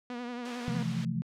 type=tone with vibrato; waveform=sawtooth; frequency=242.9 Hz; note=B3; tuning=29 cents flat; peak=-32 dBFS; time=0.1-0.83 s; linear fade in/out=2 ms; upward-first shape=triangle; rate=11 Hz; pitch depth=53 cents each way
type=high-pass noise; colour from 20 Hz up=white; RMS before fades=-40 dBFS; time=0.45-1.05 s; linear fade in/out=2 ms; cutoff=290 Hz; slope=24 dB/octave
type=chord; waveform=sine; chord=F major seventh; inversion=second; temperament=equal; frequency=130.81 / 164.81 / 174.61 / 220 Hz; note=C3 / E3 / F3 / A3; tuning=0 / 0 / 0 / 0 cents; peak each=-35 dBFS; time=0.68-1.22 s; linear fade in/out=0 ms
effects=low-pass 4000 Hz 12 dB/octave